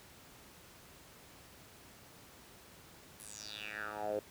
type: tone with band-pass filter sweep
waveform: 10% pulse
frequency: 105.5 Hz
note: G#2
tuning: 28 cents sharp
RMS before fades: -42 dBFS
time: 3.2-4.19 s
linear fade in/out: 0 ms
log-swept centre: 11000 to 470 Hz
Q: 5.2
effects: pink hiss -57 dBFS RMS until 4.3 s + high-pass 60 Hz 12 dB/octave

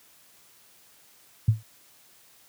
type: tone with exponential decay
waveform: sine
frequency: 110 Hz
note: A2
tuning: in tune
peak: -12 dBFS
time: 1.48-1.63 s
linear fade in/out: 5 ms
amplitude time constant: 31 ms
effects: white hiss -57 dBFS RMS until 2.48 s + high-pass 60 Hz 12 dB/octave

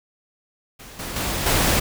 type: noise with level steps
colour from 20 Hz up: pink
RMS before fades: -41 / -31 / -25 / -19 dBFS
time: 0.79-1.8 s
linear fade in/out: 10 ms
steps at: 0.99 / 1.16 / 1.46 s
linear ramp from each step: 2 ms
effects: none

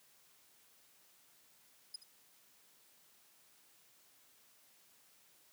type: tone with echo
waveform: 35% pulse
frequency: 5020 Hz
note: D#8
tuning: 15 cents sharp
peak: -38 dBFS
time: 1.94-1.96 s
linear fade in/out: 5 ms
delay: 75 ms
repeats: 1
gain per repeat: -14 dB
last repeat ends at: 2.035 s
effects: white hiss -67 dBFS RMS until 5.52 s + high-pass 100 Hz 12 dB/octave

